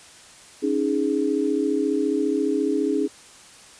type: chord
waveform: sine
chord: C# suspended second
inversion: none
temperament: just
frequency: 277.2 / 311.8 / 415.8 Hz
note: C#4 / D#4 / G#4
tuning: 0 / +4 / +2 cents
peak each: -24 dBFS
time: 0.62-3.08 s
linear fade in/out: 20 ms
effects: white hiss -47 dBFS RMS until 3.79 s + resampled to 22050 Hz